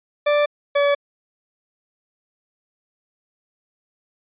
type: tone pair in turn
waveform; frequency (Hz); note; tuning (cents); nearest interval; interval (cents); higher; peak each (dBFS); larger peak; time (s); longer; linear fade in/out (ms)
40% pulse; 587.3 / 570.6; D5 / C#5; 0 / +50; unison; 50; first; -14; neither; 0.26-0.46 / 0.75-0.95; neither; 10
effects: resampled to 8000 Hz